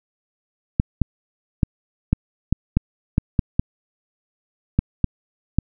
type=clicks; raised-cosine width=5 ms; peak=-3 dBFS; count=12; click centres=0.799 / 1.017 / 1.632 / 2.13 / 2.526 / 2.77 / 3.181 / 3.392 / 3.595 / 4.79 / 5.043 / 5.586 s; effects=none